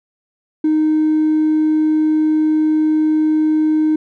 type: tone with hard clipping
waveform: sine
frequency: 310 Hz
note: D#4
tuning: 6 cents flat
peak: -12 dBFS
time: 0.64-3.96 s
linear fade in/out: 5 ms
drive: 1 dB
effects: none